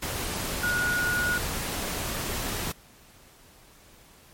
sine tone in noise, 1448 Hz, F#6, 38 cents flat, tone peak -24 dBFS, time 0.63-1.38 s, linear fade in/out 5 ms, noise pink, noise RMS -31 dBFS, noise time 0.02-2.72 s, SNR +4 dB, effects pink hiss -54 dBFS RMS until 4.33 s + MP3 64 kbps

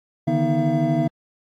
triangle tone cluster, 144.9 / 157.3 / 243.3 / 316.7 / 675 Hz, D3 / D#3 / B3 / D#4 / E5, -23 / +19 / -26 / +31 / +41 cents, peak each -22 dBFS, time 0.27-1.08 s, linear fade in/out 10 ms, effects AAC 64 kbps

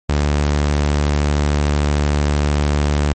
sawtooth tone, 73.2 Hz, D2, 5 cents flat, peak -10 dBFS, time 0.09-3.13 s, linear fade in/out 5 ms, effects MP3 32 kbps

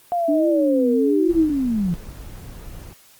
sine linear sweep, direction down, 710 to 164.81 Hz, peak -18 dBFS, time 0.12-1.94 s, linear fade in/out 0 ms
sine tone with vibrato, 289.3 Hz, D4, 26 cents flat, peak -17 dBFS, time 0.28-1.5 s, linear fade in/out 10 ms, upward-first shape triangle, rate 1.2 Hz, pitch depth 280 cents each way
brown noise, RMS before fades -36 dBFS, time 1.28-2.94 s, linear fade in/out 20 ms
effects white hiss -51 dBFS RMS until 3.19 s + Opus 32 kbps

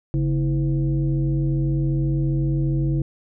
sine tone with frequency modulation, 139.6 Hz, C#3, 13 cents sharp, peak -18 dBFS, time 0.14-3.02 s, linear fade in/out 0 ms, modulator 187 Hz, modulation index 0.82, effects none

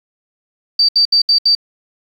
sine tone bursts, 4638 Hz, D8, 22 cents flat, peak -8 dBFS, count 5, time 0.79-1.551 s, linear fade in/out 5 ms, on 97 ms, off 69 ms, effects 7-bit

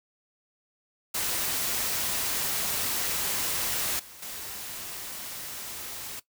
white noise with level steps, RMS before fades -29 / -47 / -38 dBFS, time 1.14-6.2 s, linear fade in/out 10 ms, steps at 3.99 / 4.22 s, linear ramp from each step 5 ms, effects noise-tail reverb RT60 0.1 s tail -17 dB re dry

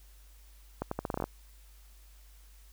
accelerating click train, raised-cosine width 1 ms, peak -18 dBFS, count 10, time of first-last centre 0.82-1.24 s, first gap 94 ms, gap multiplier 0.81, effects added 50 Hz sine -53 dBFS peak until 2.72 s + white hiss -63 dBFS RMS until 2.72 s

